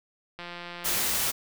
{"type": "click train", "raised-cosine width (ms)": 0.3, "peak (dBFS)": -23, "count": 108, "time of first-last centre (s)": [0.39, 1.005], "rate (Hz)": 174}
{"type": "noise", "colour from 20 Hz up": "white", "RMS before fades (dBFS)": -27, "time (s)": [0.84, 1.32], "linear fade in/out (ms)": 20}
{"effects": []}